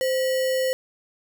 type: tone with sample-and-hold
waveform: sine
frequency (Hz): 520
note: C5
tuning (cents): -11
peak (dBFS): -20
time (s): 0.01-0.73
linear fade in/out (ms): 0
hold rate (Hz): 2450
effects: none